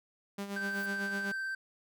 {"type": "tone with tremolo", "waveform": "sawtooth", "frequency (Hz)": 200, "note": "G3", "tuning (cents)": 35, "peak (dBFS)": -31, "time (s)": [0.38, 1.32], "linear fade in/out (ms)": 5, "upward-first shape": "sine", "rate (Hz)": 8, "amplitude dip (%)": 60}
{"type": "noise with exponential growth", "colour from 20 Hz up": "violet", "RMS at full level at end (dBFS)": -47, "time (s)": [0.47, 0.86], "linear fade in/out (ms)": 5, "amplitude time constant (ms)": 83}
{"type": "tone with vibrato", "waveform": "triangle", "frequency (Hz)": 1557, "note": "G6", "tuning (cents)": -12, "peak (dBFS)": -32, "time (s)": [0.56, 1.55], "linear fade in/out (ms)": 5, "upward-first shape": "sine", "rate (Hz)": 18, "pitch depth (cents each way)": 9}
{"effects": []}